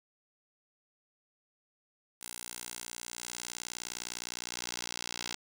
10% pulse tone with band-pass filter sweep, 59.7 Hz, A#1, 42 cents sharp, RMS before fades -42 dBFS, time 2.21-5.35 s, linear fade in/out 5 ms, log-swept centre 10000 to 5000 Hz, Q 1.2, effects none

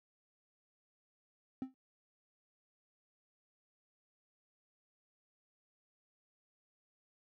triangle tone with exponential decay, 261.6 Hz, C4, in tune, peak -31 dBFS, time 1.62-1.74 s, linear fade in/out 0 ms, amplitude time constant 25 ms, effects high-pass 80 Hz 12 dB/octave

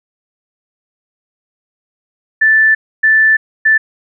sine tone bursts at uneven times, 1760 Hz, A6, in tune, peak -6 dBFS, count 3, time 2.41-2.75 / 3.03-3.37 / 3.65-3.78 s, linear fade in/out 10 ms, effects none

